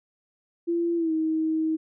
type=tone with pitch glide; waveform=sine; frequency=340.2 to 317.4 Hz; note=F4 to D#4; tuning=-45 to +35 cents; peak=-22 dBFS; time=0.67-1.77 s; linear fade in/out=20 ms; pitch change=-120 cents; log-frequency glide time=0.96-1.12 s; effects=none